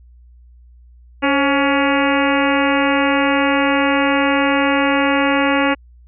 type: harmonic tone with a mistuned harmonic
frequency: 280.8 Hz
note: C#4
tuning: 22 cents sharp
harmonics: 1 / 2 / 3 / 4 / 5 / 6 / 7 / 8 / 9 / 10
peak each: -17 / -20 / -22 / -23 / -24 / -25 / -25 / -26 / -27 / -27 dBFS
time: 1.22-5.75 s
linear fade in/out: 20 ms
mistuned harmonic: 2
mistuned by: -62 cents
effects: added 60 Hz sine -42 dBFS peak until 6.07 s